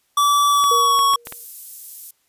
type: tone with pitch glide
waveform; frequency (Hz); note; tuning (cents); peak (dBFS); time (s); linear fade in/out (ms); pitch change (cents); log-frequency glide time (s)
square; 1154 to 1111.5; D6 to C#6; -31 to +4; -14; 0.17-1.16; 5; -65; 0.49-1
type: clicks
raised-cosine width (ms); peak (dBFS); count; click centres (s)
0.3; -16; 5; 0.64 / 0.991 / 1.136 / 1.271 / 1.324
type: tone with exponential decay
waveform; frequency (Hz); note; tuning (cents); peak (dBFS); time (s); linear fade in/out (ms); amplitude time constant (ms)
sine; 473.4; A#4; +27; -20; 0.71-1.45; 5; 160
type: high-pass noise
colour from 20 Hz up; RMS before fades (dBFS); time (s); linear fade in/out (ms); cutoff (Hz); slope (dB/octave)
white; -34; 1.25-2.11; 5; 11000; 12
effects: white hiss -65 dBFS RMS until 2.28 s + resampled to 32000 Hz